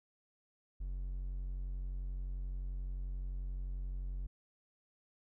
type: tone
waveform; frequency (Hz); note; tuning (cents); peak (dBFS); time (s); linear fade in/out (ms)
triangle; 45.73; F#1; -20; -35; 0.8-4.27; 10
effects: none